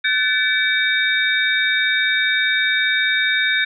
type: tone cluster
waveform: sine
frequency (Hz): 1517 / 1747 / 2292 / 3695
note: F#6 / A6 / D7 / A#7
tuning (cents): +43 / -13 / -43 / -16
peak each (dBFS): -21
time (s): 0.04-3.65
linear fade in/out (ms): 10
effects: none